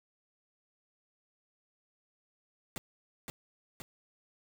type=noise with echo; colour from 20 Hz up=pink; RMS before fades=-39 dBFS; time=2.76-2.78 s; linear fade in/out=0 ms; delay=520 ms; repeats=2; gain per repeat=-3 dB; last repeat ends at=3.82 s; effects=none